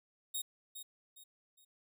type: tone with echo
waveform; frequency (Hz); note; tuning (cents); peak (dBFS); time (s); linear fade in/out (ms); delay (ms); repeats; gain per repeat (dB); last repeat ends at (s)
10% pulse; 3744; A#7; +7; -28; 0.34-0.42; 10; 410; 3; -9; 1.65
effects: none